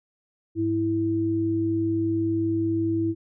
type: tone pair together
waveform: sine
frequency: 103.5 / 328.6 Hz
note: G#2 / E4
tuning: -5 / -5 cents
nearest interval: octave + minor sixth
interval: 2000 cents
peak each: -29 / -22 dBFS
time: 0.55-3.15 s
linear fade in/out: 50 ms
effects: none